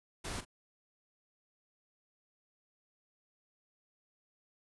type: noise with echo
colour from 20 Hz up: pink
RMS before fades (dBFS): -40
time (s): 0.24-0.41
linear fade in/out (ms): 10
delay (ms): 41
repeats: 1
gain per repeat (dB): -13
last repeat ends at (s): 0.451
effects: resampled to 24000 Hz